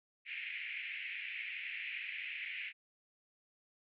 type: band-pass noise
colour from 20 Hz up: white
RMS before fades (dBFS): -43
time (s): 0.25-2.73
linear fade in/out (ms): 50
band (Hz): 2000 to 2600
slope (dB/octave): 48
effects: none